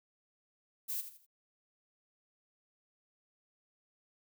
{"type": "noise with echo", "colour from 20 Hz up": "violet", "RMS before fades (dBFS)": -37, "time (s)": [0.88, 1.02], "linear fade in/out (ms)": 20, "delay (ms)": 82, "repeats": 3, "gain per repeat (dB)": -10, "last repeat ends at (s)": 1.266, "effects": []}